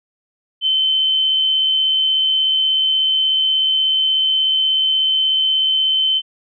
sine tone with amplitude modulation, 3073 Hz, G7, 35 cents flat, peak -12 dBFS, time 0.61-6.22 s, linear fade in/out 50 ms, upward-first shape sine, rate 76.5 Hz, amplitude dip 25%, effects none

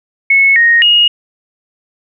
sine tone with pitch steps, 2196 / 1865 / 2870 Hz, C#7 / A#6 / F7, -17 / 0 / +47 cents, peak -5 dBFS, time 0.3-1.08 s, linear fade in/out 5 ms, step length 260 ms, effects none

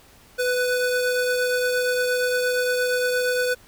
square tone pair together, 498.3 / 1486.3 Hz, B4 / F#6, +15 / +7 cents, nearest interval octave + perfect fifth, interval 1892 cents, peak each -22 / -27 dBFS, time 0.38-3.55 s, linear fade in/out 20 ms, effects pink hiss -52 dBFS RMS until 3.67 s

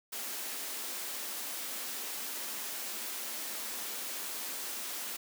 white high-pass noise, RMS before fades -39 dBFS, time 0.12-5.17 s, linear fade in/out 10 ms, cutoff 200 Hz, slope 96 dB/octave, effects none

